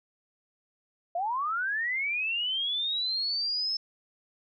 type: linear sweep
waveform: sine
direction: up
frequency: 660 to 5274 Hz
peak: -27 dBFS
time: 1.15-3.77 s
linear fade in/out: 5 ms
effects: none